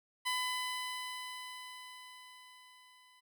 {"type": "tone with level ramp", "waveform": "15% pulse", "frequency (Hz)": 1005, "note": "B5", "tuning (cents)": 30, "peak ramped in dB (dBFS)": [-25, -55], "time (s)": [0.25, 3.21], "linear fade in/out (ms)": 20, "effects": []}